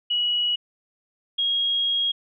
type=tone pair in turn; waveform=sine; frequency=2920 / 3278 Hz; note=F#7 / G#7; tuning=-24 / -23 cents; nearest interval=major second; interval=201 cents; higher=second; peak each=-20 dBFS; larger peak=neither; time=0.1-0.56 / 1.38-2.12 s; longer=second; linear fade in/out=10 ms; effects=none